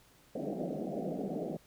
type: band-pass noise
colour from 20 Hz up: pink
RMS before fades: -37 dBFS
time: 0.35-1.57 s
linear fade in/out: 5 ms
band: 150 to 740 Hz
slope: 96 dB/octave
effects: pink hiss -63 dBFS RMS until 1.66 s